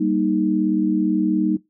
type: chord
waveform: sine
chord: Eb major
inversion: first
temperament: just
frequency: 194.45 / 233.3 / 311.1 Hz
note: G3 / Bb3 / Eb4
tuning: -14 / +2 / 0 cents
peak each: -22 / -23 / -19 dBFS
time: 0-1.57 s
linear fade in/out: 10 ms
effects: noise-tail reverb RT60 0.2 s tail -21 dB re dry